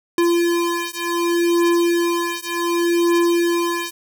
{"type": "beating tone pair", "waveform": "square", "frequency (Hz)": [342.6, 343.27], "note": ["F4", "F4"], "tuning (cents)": [-33, -30], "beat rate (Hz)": 0.67, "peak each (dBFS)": -20, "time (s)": [0.18, 3.91], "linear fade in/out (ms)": 2, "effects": []}